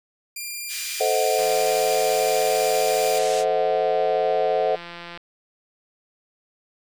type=tone; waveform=10% pulse; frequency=2395 Hz; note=D7; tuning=33 cents sharp; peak=-21 dBFS; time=0.36-3.19 s; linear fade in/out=5 ms
type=band-pass noise; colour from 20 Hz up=white; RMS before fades=-33 dBFS; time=0.68-3.45 s; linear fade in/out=50 ms; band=1800 to 8300 Hz; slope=24 dB/octave
type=chord; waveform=sine; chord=A diminished seventh; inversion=none; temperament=equal with one note detuned; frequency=440 / 523.3 / 637.5 / 740 Hz; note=A4 / C5 / Eb5 / Gb5; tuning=0 / 0 / +42 / 0 cents; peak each=-24 dBFS; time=1-4.76 s; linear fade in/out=10 ms
type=click train; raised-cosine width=0.3 ms; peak=-21 dBFS; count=652; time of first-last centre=1.39-5.175 s; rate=172 Hz
effects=none